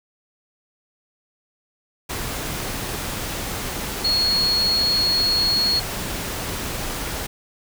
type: tone in noise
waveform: sine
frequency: 4321 Hz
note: C#8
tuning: 45 cents flat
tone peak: -17 dBFS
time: 4.04-5.8 s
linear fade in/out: 10 ms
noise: pink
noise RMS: -28 dBFS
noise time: 2.09-7.27 s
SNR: +8 dB
effects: none